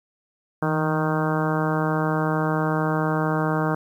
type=harmonic tone with a mistuned harmonic; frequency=155.56 Hz; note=D#3; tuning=in tune; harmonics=1 / 2 / 3 / 4 / 5 / 6 / 7 / 8 / 9 / 10; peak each=-24 / -27 / -29 / -30 / -31 / -32 / -32 / -33 / -34 / -34 dBFS; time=0.62-3.75 s; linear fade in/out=5 ms; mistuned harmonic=1; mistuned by=+46 cents; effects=9-bit